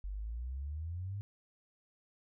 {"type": "exponential sweep", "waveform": "sine", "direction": "up", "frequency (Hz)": [46.74, 103.83], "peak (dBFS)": -37, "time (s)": [0.04, 1.21], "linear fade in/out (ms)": 0, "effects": []}